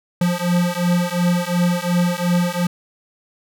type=beating tone pair; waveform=square; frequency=174.61 / 177.41 Hz; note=F3 / F3; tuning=0 / +28 cents; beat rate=2.8 Hz; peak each=-20 dBFS; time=0.21-2.67 s; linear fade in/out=5 ms; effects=none